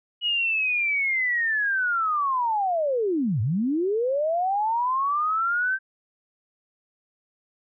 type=linear two-way sweep; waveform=sine; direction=down then up; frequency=2922 to 98 to 1571 Hz; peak=-21 dBFS; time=0.21-5.79 s; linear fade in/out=50 ms; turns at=3.41 s; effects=none